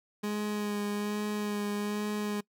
30% pulse tone with vibrato, 207.7 Hz, G#3, in tune, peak -28 dBFS, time 0.23-2.41 s, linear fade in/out 10 ms, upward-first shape sine, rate 1.2 Hz, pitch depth 17 cents each way, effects noise-tail reverb RT60 0.1 s tail -23 dB re dry

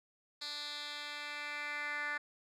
10% pulse tone with band-pass filter sweep, 293.7 Hz, D4, in tune, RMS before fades -41 dBFS, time 0.41-2.18 s, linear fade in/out 10 ms, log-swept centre 4200 to 1800 Hz, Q 3.3, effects none

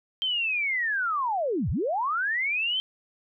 sine linear two-way sweep, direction down then up, 3154 to 58.1 to 3154 Hz, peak -24 dBFS, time 0.22-2.8 s, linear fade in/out 0 ms, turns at 1.7 s, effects none

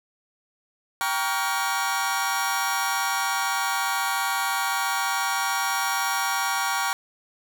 sawtooth chord, G half-diminished seventh, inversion none, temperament just, 784 / 940.8 / 1128.9 / 1411.2 Hz, G5 / Bb5 / Db6 / F6, 0 / +16 / +31 / +18 cents, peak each -25 dBFS, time 1.01-6.93 s, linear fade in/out 0 ms, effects none

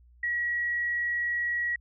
sine tone, 1916 Hz, A#6, 47 cents sharp, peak -26 dBFS, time 0.23-1.76 s, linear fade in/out 5 ms, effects added 60 Hz sine -54 dBFS peak until 1.8 s

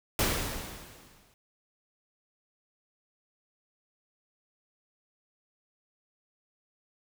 pink noise with exponential decay, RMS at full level -25 dBFS, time 0.19-1.34 s, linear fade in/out 1 ms, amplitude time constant 250 ms, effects none

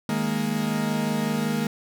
40% pulse chord, D# suspended fourth, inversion none, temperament equal, 155.56 / 207.7 / 233.1 Hz, D#3 / G#3 / A#3, 0 / 0 / 0 cents, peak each -29 / -26 / -26 dBFS, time 0.09-1.67 s, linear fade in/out 2 ms, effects none

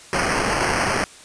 white noise with sample-and-hold, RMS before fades -21 dBFS, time 0.13-1.04 s, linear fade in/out 0 ms, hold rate 3675 Hz, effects white hiss -44 dBFS RMS until 1.24 s + resampled to 22050 Hz

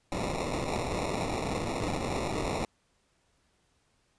blue noise with sample-and-hold, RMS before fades -32 dBFS, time 0.12-2.65 s, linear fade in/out 2 ms, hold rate 1575 Hz, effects pink hiss -71 dBFS RMS until 4.18 s + resampled to 22050 Hz

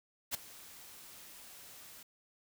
white noise with ADSR envelope, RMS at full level -33 dBFS, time 0.31-2.03 s, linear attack 35 ms, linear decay 9 ms, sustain -20 dB, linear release 4 ms, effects none

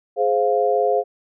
sine chord, F minor, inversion first, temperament just, 419.1 / 523.8 / 698.5 Hz, Ab4 / C5 / F5, +16 / +2 / 0 cents, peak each -20 dBFS, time 0.16-1.04 s, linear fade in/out 50 ms, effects none

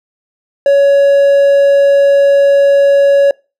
triangle tone, 560 Hz, C#5, 18 cents sharp, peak -3 dBFS, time 0.66-3.31 s, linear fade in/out 2 ms, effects noise-tail reverb RT60 0.3 s tail -25 dB re dry

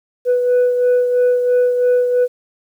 sine beating tone pair, 493.9 / 496.9 Hz, B4 / B4, 0 / +11 cents, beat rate 3 Hz, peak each -10 / -19 dBFS, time 0.25-2.28 s, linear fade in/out 50 ms, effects tanh soft clip ceiling -9 dBFS + 8-bit

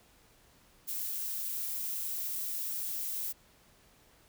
violet noise, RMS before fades -36 dBFS, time 0.87-3.33 s, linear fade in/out 20 ms, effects pink hiss -63 dBFS RMS until 4.28 s

